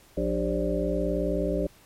harmonic tone with a mistuned harmonic, 59.1 Hz, A#1, 24 cents sharp, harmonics 1 / 3 / 5 / 7 / 9 / 10, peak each -31 / -31 / -31 / -31 / -31 / -31 dBFS, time 0.17-1.67 s, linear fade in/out 5 ms, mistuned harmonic 7, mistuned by -91 cents, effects pink hiss -56 dBFS RMS until 1.85 s + MP3 64 kbps

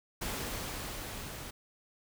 pink noise with level ramp, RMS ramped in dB -36 to -44 dBFS, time 0.21-1.51 s, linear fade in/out 10 ms, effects none

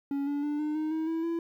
triangle tone with pitch steps, 280 / 287.2 / 294.6 / 302.2 / 310 / 317.9 / 326.1 / 334.5 Hz, C#4 / D4 / D4 / D4 / D#4 / D#4 / E4 / E4, +18 / -39 / +6 / +50 / -6 / +37 / -19 / +25 cents, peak -26 dBFS, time 0.11-1.39 s, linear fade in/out 2 ms, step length 160 ms, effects 11-bit

